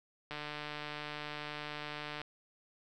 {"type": "click train", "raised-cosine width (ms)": 0.3, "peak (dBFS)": -25, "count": 285, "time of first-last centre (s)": [0.31, 2.216], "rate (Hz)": 149, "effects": []}